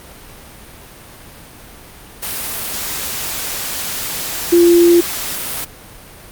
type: tone in noise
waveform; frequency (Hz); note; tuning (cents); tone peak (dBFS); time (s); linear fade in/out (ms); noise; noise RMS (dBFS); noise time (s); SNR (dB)
sine; 345; F4; -21; -6; 4.52-5.01; 10; white; -23; 2.22-5.65; +14
effects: pink hiss -38 dBFS RMS until 6.31 s + Opus 48 kbps